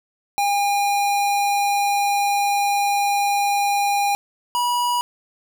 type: tone pair in turn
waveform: square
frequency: 809 / 971 Hz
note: G#5 / B5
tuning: -46 / -30 cents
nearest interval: minor third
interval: 316 cents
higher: second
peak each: -18 / -19 dBFS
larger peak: first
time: 0.38-4.15 / 4.55-5.01 s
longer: first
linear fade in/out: 0 ms
effects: none